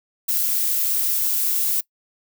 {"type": "noise", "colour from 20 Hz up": "violet", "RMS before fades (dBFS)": -21, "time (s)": [0.28, 1.81], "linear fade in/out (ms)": 10, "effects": ["noise-tail reverb RT60 0.1 s tail -22 dB re dry"]}